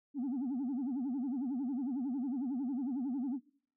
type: tone with vibrato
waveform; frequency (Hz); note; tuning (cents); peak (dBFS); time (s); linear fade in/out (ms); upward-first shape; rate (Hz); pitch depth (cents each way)
sine; 261.6; C4; 0; -31; 0.14-3.4; 50; sine; 11; 190
effects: noise-tail reverb RT60 0.6 s tail -23 dB re dry + tanh soft clip ceiling -31 dBFS